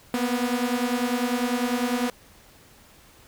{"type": "beating tone pair", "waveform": "sawtooth", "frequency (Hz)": [239.9, 249.9], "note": ["A#3", "B3"], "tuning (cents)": [50, 21], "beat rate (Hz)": 10, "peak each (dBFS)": -22, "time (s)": [0.14, 2.1], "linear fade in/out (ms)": 2, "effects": ["pink hiss -53 dBFS RMS until 3.27 s"]}